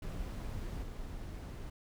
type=noise with level steps; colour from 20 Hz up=brown; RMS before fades=-40 / -43 dBFS; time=0.02-1.7 s; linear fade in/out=5 ms; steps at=0.82 s; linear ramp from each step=20 ms; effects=none